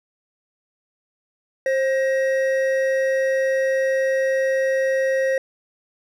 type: tone pair together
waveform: triangle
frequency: 530.9 / 1889 Hz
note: C5 / A#6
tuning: +25 / +22 cents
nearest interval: octave + minor seventh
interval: 2197 cents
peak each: -16 / -25 dBFS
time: 1.66-5.38 s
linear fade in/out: 2 ms
effects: none